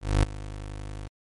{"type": "tone with ADSR envelope", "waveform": "25% pulse", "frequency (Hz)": 51, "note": "G#1", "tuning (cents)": -31, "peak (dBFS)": -13, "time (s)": [0.01, 1.08], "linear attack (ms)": 220, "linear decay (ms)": 16, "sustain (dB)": -18, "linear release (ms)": 12, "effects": ["MP3 48 kbps"]}